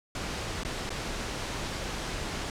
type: noise with dropouts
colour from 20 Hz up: pink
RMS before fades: -34 dBFS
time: 0.15-2.5 s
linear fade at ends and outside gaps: 2 ms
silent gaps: 0.635-0.649 / 0.894-0.903 s
effects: low-pass 7000 Hz 12 dB/octave